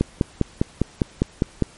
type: click train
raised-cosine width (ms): 3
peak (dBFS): -4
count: 9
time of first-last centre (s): 0.01-1.623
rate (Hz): 4.96
effects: pink hiss -48 dBFS RMS until 1.77 s + MP3 48 kbps